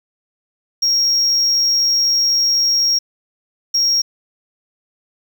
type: tone bursts at uneven times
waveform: sine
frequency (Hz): 5588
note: F8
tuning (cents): 0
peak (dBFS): -10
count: 2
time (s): 0.82-2.99 / 3.74-4.02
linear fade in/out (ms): 10
effects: tanh soft clip ceiling -11 dBFS + 7-bit